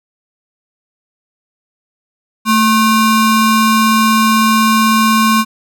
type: ring-modulated tone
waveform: square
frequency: 650 Hz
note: E5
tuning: 24 cents flat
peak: -6 dBFS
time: 2.45-5.45 s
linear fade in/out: 50 ms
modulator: 429 Hz
effects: none